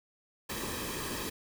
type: noise with comb filter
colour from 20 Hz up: pink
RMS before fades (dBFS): -37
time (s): 0.49-1.3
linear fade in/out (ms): 10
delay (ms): 1.4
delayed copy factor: -0.6
effects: none